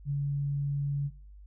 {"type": "tone", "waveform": "sine", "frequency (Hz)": 141.8, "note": "C#3", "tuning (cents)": 40, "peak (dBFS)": -27, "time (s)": [0.05, 1.11], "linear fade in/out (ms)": 50, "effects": ["noise-tail reverb RT60 0.5 s tail -22 dB re dry", "added 50 Hz sine -47 dBFS peak until 1.46 s"]}